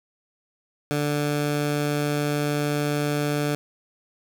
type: tone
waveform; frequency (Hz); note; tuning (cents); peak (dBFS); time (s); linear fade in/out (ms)
15% pulse; 146.83; D3; 0; -16; 0.91-3.55; 0
effects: none